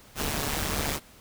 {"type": "noise with amplitude modulation", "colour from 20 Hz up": "pink", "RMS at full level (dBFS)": -26, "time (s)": [0.15, 1], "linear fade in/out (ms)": 50, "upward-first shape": "sine", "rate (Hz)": 146, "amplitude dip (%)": 75, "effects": ["pink hiss -53 dBFS RMS until 1.2 s"]}